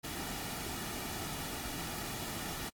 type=noise with comb filter; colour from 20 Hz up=pink; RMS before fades=-40 dBFS; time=0.03-2.7 s; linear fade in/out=20 ms; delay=1.9 ms; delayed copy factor=-0.5; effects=AAC 64 kbps